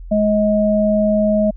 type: tone pair together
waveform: sine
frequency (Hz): 210.6 / 631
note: G#3 / D#5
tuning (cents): +24 / +24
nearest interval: octave + perfect fifth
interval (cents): 1900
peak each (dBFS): -15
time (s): 0.11-1.51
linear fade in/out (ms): 10
effects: added 42 Hz sine -30 dBFS peak until 1.56 s